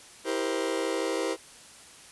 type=chord; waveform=40% pulse; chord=C dominant seventh; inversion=first; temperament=just; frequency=327 / 392.4 / 470.9 / 523.3 Hz; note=E4 / G4 / Bb4 / C5; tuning=-14 / +2 / +18 / 0 cents; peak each=-32 dBFS; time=0.24-1.37 s; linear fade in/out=50 ms; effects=white hiss -50 dBFS RMS until 2.11 s + resampled to 24000 Hz